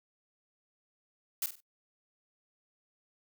blue noise with echo, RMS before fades -32 dBFS, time 1.42-1.46 s, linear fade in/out 2 ms, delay 48 ms, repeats 3, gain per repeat -10 dB, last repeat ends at 1.604 s, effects noise-tail reverb RT60 0.1 s tail -23 dB re dry

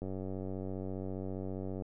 click train, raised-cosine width 2 ms, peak -27 dBFS, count 172, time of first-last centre 0.02-1.822 s, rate 94.9 Hz, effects none

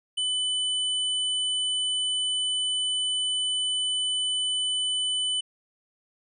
square tone, 3000 Hz, F#7, 23 cents sharp, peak -25 dBFS, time 0.17-5.41 s, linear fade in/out 10 ms, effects resampled to 24000 Hz

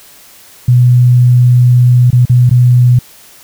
sine tone with dropouts, 123.47 Hz, B2, in tune, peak -3 dBFS, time 0.68-2.99 s, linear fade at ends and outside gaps 5 ms, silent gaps 2.105-2.128 / 2.254-2.296 / 2.495-2.51 s, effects white hiss -39 dBFS RMS until 3.43 s

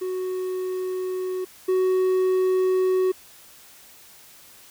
triangle tone pair in turn, 370 / 372.4 Hz, F#4 / F#4, 0 / +11 cents, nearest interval unison, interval 11 cents, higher second, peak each -23 / -16 dBFS, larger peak second, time 0.01-1.45 / 1.68-3.12 s, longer neither, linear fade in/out 10 ms, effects white hiss -49 dBFS RMS until 4.7 s

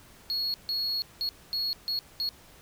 triangle tone bursts at uneven times, 4330 Hz, C#8, 41 cents flat, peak -26 dBFS, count 6, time 0.3-0.54 / 0.69-1.02 / 1.21-1.29 / 1.53-1.73 / 1.88-1.99 / 2.2-2.29 s, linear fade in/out 0 ms, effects pink hiss -54 dBFS RMS until 2.61 s

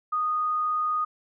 sine tone, 1237 Hz, D#6, 10 cents flat, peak -23 dBFS, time 0.12-1.05 s, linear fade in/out 10 ms, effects none

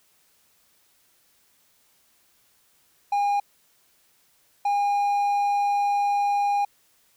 triangle tone bursts at uneven times, 812 Hz, G#5, 39 cents flat, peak -18 dBFS, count 2, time 3.12-3.4 / 4.65-6.65 s, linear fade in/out 5 ms, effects white hiss -63 dBFS RMS until 7.16 s

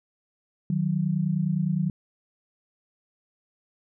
sine tone pair together, 155.15 / 185 Hz, D#3 / F#3, -5 / 0 cents, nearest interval minor third, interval 305 cents, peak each -25 / -25 dBFS, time 0.7-1.9 s, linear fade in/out 2 ms, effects none

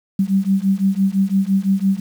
sine beating tone pair, 191.2 / 197.1 Hz, G3 / G3, -43 / +10 cents, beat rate 5.9 Hz, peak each -17 dBFS, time 0.19-2 s, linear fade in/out 5 ms, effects 7-bit

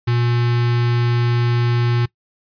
square tone with notch filter, 119.5 Hz, A#2, 43 cents sharp, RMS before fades -17 dBFS, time 0.07-2.06 s, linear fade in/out 10 ms, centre 590 Hz, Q 1.4, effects noise-tail reverb RT60 0.1 s tail -21 dB re dry + resampled to 11025 Hz

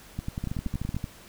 two click trains, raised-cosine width 5 ms, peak -18 / -18 dBFS, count 9 / 9, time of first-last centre 0.19-0.945 / 0.44-1.042 s, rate 10.6 / 13.3 Hz, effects pink hiss -50 dBFS RMS until 1.28 s

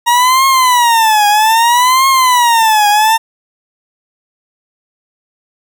40% pulse tone with vibrato, 943 Hz, A#5, 20 cents sharp, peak -6 dBFS, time 0.06-3.18 s, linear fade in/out 20 ms, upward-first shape triangle, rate 0.62 Hz, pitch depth 240 cents each way, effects none

